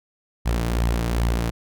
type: tone with flanger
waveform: sawtooth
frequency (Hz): 58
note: A#1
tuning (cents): -8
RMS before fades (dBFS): -22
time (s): 0.45-1.51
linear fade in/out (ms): 20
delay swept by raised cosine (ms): 0.95 to 6.65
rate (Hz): 2.5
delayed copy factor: +0.5
effects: none